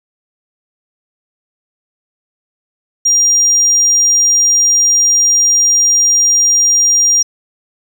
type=tone; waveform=sine; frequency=5700 Hz; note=F8; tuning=34 cents sharp; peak=-6 dBFS; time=3.05-7.23 s; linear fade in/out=10 ms; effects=tanh soft clip ceiling -3 dBFS + 7-bit